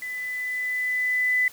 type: tone with level ramp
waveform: sine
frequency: 2000 Hz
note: B6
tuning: 21 cents sharp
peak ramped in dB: -30 to -18 dBFS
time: 0.02-1.48 s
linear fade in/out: 2 ms
effects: white hiss -47 dBFS RMS until 1.52 s